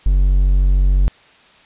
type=tone; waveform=triangle; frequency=46.91 Hz; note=F#1; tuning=25 cents sharp; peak=-8 dBFS; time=0.06-1.08 s; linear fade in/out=0 ms; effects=white hiss -48 dBFS RMS until 1.65 s + resampled to 8000 Hz